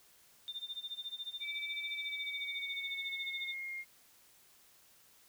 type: tone with tremolo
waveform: sine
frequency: 3607 Hz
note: A7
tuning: 42 cents sharp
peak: -37 dBFS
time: 0.48-3.54 s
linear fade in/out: 0 ms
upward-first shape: sine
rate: 14 Hz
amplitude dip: 90%
type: tone with pitch glide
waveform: sine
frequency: 2309 to 2130 Hz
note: D7 to C7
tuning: -30 to +30 cents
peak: -39 dBFS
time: 1.4-3.85 s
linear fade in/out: 50 ms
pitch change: -140 cents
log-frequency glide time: 1.94-3.74 s
effects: white hiss -64 dBFS RMS until 5.28 s